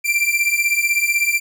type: beating tone pair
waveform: 45% pulse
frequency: 2349 / 2365 Hz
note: D7 / D7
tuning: 0 / +12 cents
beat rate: 16 Hz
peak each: -19 / -18 dBFS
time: 0.04-1.4 s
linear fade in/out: 20 ms
effects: none